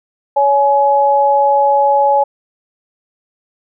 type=tone pair together; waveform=sine; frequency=561.4 / 843 Hz; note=C#5 / G#5; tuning=+22 / +26 cents; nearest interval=perfect fifth; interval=704 cents; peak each=-13 / -10 dBFS; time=0.36-2.24 s; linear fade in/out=10 ms; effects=none